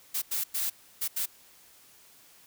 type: noise bursts at uneven times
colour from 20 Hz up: blue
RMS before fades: -30 dBFS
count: 5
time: 0.14-0.22 / 0.31-0.44 / 0.54-0.7 / 1.01-1.08 / 1.16-1.26 s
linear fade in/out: 10 ms
effects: white hiss -57 dBFS RMS until 2.46 s